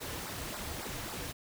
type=noise with flanger; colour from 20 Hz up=pink; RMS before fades=-40 dBFS; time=0-1.33 s; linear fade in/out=20 ms; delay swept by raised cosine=0.3 to 5.4 ms; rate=3.6 Hz; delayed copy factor=-0.7; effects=none